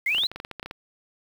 sine exponential sweep, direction up, 2027 to 4186 Hz, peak -21 dBFS, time 0.06-0.27 s, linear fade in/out 5 ms
clicks, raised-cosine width 0.3 ms, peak -19 dBFS, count 12, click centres 0.148 / 0.183 / 0.236 / 0.316 / 0.36 / 0.401 / 0.449 / 0.513 / 0.597 / 0.629 / 0.66 / 0.711 s
effects 7-bit

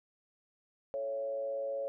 sine tone with frequency modulation, 554.4 Hz, C#5, in tune, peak -33 dBFS, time 0.94-1.88 s, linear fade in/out 0 ms, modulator 116 Hz, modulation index 0.49, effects none

